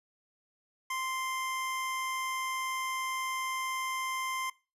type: tone pair together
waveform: square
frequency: 1043.8 / 2093 Hz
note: C6 / C7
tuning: -4 / 0 cents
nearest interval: octave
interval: 1204 cents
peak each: -35 / -37 dBFS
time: 0.9-4.5 s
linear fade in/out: 5 ms
effects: noise-tail reverb RT60 0.3 s tail -21 dB re dry + resampled to 32000 Hz